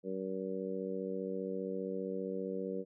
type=harmonic tone; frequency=95.1 Hz; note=F#2; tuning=48 cents sharp; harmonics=2 / 3 / 4 / 5 / 6; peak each=-41 / -44 / -42 / -39 / -47 dBFS; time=0.03-2.85 s; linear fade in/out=50 ms; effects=none